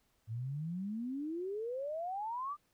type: exponential sweep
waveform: sine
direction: up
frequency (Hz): 107.2 to 1214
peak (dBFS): -36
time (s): 0.27-2.57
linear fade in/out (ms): 50
effects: pink hiss -75 dBFS RMS until 2.73 s